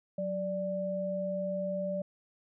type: tone pair together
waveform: sine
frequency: 185.1 / 587.3 Hz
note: F#3 / D5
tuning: +1 / 0 cents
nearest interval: octave + minor sixth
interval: 1999 cents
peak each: -36 / -32 dBFS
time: 0.18-2.02 s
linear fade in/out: 5 ms
effects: none